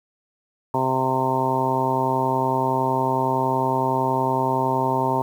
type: harmonic tone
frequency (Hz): 130.81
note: C3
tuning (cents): 0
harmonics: 1 / 2 / 3 / 4 / 5 / 6 / 7 / 8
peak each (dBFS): -28 / -28 / -27 / -31 / -28 / -31 / -22 / -31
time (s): 0.74-5.22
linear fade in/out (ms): 2
effects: 8-bit